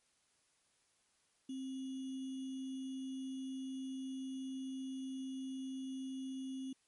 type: tone with sample-and-hold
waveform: sine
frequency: 264.1 Hz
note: C4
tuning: 16 cents sharp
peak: -40 dBFS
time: 1.49-6.73 s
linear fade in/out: 5 ms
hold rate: 3150 Hz
effects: white hiss -75 dBFS RMS until 6.87 s + MP3 48 kbps